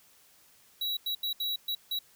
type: tone bursts at uneven times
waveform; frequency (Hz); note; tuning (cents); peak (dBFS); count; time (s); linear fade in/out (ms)
square; 3893; B7; -26; -30; 6; 0.81-0.97 / 1.06-1.15 / 1.23-1.33 / 1.4-1.56 / 1.68-1.75 / 1.91-1.99; 5
effects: white hiss -61 dBFS RMS until 2.15 s